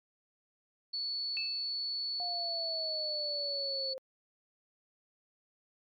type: tone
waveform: sine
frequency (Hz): 4435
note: C#8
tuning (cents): 0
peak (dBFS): -33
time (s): 0.93-3.94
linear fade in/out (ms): 10
type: tone with exponential decay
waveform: sine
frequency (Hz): 2627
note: E7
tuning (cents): -7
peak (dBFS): -33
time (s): 1.37-1.72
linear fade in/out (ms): 0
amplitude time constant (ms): 75
type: exponential sweep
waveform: sine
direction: down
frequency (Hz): 712 to 523.3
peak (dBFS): -39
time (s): 2.2-3.98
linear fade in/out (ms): 0
effects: MP3 96 kbps